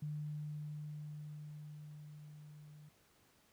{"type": "tone with level ramp", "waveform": "sine", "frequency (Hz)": 150, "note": "D3", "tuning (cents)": 37, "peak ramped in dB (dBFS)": [-38, -54], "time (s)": [0.02, 2.89], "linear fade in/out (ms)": 5, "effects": ["pink hiss -70 dBFS RMS until 3.52 s", "high-pass 60 Hz 12 dB/octave"]}